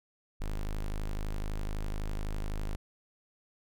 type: tone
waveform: square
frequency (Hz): 25.96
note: G#0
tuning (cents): 0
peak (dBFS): -32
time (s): 0.4-2.76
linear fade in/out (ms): 10
effects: none